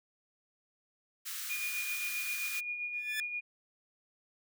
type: high-pass noise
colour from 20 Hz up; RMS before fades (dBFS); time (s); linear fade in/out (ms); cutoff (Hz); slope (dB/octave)
white; -40; 1.25-2.61; 20; 1200; 48
type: tone with tremolo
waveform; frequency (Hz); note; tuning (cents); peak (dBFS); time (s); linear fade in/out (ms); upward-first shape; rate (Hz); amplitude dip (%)
sine; 2439; D#7; -35; -33; 1.49-3.41; 20; sine; 7.6; 45
type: tone with exponential growth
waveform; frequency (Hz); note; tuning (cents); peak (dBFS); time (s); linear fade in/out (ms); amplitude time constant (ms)
sawtooth; 1739; A6; -21; -27; 2.93-3.2; 1; 58
effects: none